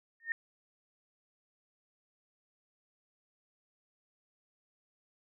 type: tone with exponential growth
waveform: sine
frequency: 1833 Hz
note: A#6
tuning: 30 cents flat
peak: -26 dBFS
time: 0.2-0.32 s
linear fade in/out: 1 ms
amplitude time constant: 24 ms
effects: none